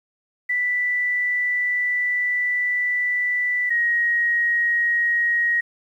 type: tone pair in turn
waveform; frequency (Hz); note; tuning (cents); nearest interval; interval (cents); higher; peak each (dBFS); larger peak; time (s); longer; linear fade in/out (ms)
sine; 1975.5 / 1886.2; B6 / A#6; 0 / +20; minor second; 80; first; -19 / -17; second; 0.49-3.7 / 3.7-5.61; first; 10
effects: 9-bit